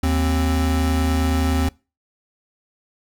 square tone pair together, 77.78 / 262.8 Hz, D#2 / C4, 0 / +8 cents, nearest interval octave + major sixth, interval 2108 cents, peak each -19 / -23 dBFS, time 0.03-1.69 s, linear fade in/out 5 ms, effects noise-tail reverb RT60 0.3 s tail -24 dB re dry

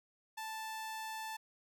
sawtooth tone, 880 Hz, A5, in tune, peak -37 dBFS, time 0.37-1.37 s, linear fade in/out 10 ms, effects none

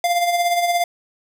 square tone with tremolo, 697 Hz, F5, 4 cents flat, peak -15 dBFS, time 0.04-0.84 s, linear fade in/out 2 ms, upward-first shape sine, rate 17 Hz, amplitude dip 50%, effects none

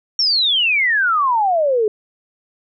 sine exponential sweep, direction down, 5600 to 412.2 Hz, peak -13 dBFS, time 0.19-1.88 s, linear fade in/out 2 ms, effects none

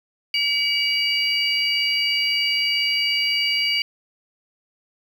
sine tone cluster, 2281 / 2878 / 4675 Hz, C#7 / F#7 / D8, +49 / -49 / -9 cents, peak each -23 dBFS, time 0.34-3.82 s, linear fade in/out 2 ms, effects 7-bit

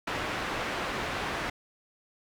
white low-pass noise, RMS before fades -33 dBFS, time 0.07-1.5 s, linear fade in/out 5 ms, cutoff 1900 Hz, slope 12 dB/octave, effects none

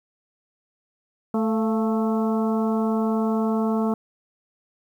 harmonic tone with a mistuned harmonic, 220 Hz, A3, in tune, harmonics 1 / 2 / 3 / 4 / 5 / 6, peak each -21 / -27 / -31 / -33 / -35 / -37 dBFS, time 1.34-3.94 s, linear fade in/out 2 ms, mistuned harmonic 3, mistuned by +54 cents, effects 9-bit

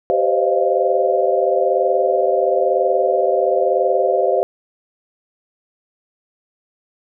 sine tone cluster, 389.2 / 511 / 532 / 614 / 690 Hz, G4 / C5 / C5 / D#5 / F5, -12 / -41 / +29 / -23 / -21 cents, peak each -20 dBFS, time 0.1-4.43 s, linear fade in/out 0 ms, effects none

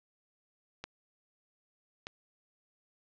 clicks, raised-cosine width 0.2 ms, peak -22 dBFS, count 2, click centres 0.84 / 2.069 s, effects low-pass 5000 Hz 12 dB/octave

